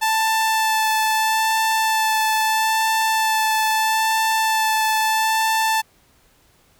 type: tone with vibrato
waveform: sawtooth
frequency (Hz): 880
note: A5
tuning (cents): 0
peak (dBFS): -13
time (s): 0.01-5.82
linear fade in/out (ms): 20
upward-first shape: sine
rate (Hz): 0.77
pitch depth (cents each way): 11
effects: pink hiss -57 dBFS RMS until 6.79 s